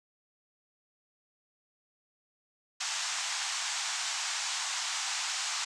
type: band-pass noise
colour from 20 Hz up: white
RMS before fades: -34 dBFS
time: 2.8-5.65 s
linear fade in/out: 10 ms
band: 740 to 7800 Hz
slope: 48 dB/octave
effects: none